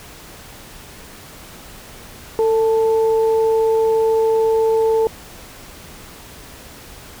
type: tone pair together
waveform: sine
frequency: 447 / 880 Hz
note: A4 / A5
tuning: +27 / 0 cents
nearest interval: octave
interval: 1173 cents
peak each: -13 / -24 dBFS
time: 2.39-5.07 s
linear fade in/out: 0 ms
effects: pink hiss -39 dBFS RMS until 7.2 s